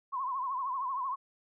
sine tone with vibrato, 1046.5 Hz, C6, in tune, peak -31 dBFS, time 0.12-1.16 s, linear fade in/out 20 ms, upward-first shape triangle, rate 13 Hz, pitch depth 130 cents each way, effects none

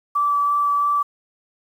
sine tone with vibrato, 1157 Hz, D6, 26 cents flat, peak -16 dBFS, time 0.15-1.03 s, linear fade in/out 10 ms, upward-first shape sine, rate 3 Hz, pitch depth 8 cents each way, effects 8-bit

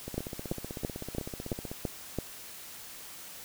two click trains, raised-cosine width 2 ms, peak -24 / -17 dBFS, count 27 / 7, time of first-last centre 0.08-1.715 / 0.18-2.187 s, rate 15.9 / 2.99 Hz, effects white hiss -46 dBFS RMS until 3.44 s

